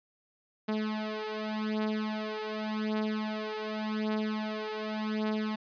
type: beating tone pair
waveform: sawtooth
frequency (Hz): 214.8 / 215.67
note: A3 / A3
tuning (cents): -41 / -34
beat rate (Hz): 0.87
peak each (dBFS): -30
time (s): 0.68-5.56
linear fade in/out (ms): 10
effects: resampled to 11025 Hz